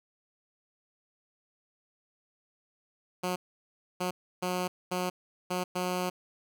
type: tone bursts at uneven times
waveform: 10% pulse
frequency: 181.2 Hz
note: F#3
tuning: 36 cents flat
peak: -21 dBFS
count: 6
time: 3.23-3.36 / 4-4.11 / 4.42-4.68 / 4.91-5.1 / 5.5-5.64 / 5.75-6.1 s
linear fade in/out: 10 ms
effects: none